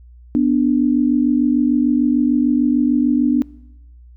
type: tone pair together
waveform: sine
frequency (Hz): 246.6 / 293.3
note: B3 / D4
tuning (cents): -2 / -2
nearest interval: minor third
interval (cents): 300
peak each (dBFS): -15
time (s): 0.35-3.42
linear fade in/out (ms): 0
effects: noise-tail reverb RT60 0.9 s tail -23 dB re dry + added 60 Hz sine -40 dBFS peak until 4.16 s